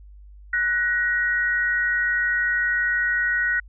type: tone pair together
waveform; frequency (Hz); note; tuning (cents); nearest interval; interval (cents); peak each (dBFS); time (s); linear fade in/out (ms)
sine; 1480 / 1892.8; F#6 / A#6; 0 / +26; major third; 426; -22; 0.53-3.6; 5
effects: added 50 Hz sine -42 dBFS peak until 3.68 s